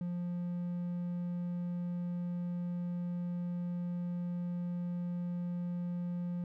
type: tone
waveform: triangle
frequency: 175.6 Hz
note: F3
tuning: 10 cents sharp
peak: -32 dBFS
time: 0.01-6.44 s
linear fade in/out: 2 ms
effects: none